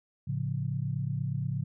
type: chord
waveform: sine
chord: A augmented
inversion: none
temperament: equal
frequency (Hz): 110 / 138.59 / 174.61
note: A2 / C#3 / E#3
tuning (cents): 0 / 0 / 0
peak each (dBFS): -34 / -31 / -37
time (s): 0.27-1.64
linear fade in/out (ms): 10
effects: none